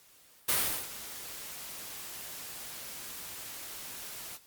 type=noise with ADSR envelope; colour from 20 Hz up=white; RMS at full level=-26 dBFS; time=0.48-4.39 s; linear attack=14 ms; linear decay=370 ms; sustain=-17 dB; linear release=45 ms; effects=white hiss -60 dBFS RMS until 4.46 s + Opus 48 kbps